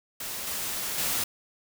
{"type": "noise with level steps", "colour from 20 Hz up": "white", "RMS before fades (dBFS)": [-35, -32, -28], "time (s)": [0.2, 1.24], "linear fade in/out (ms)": 5, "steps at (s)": [0.47, 0.98], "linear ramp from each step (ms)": 2, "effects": []}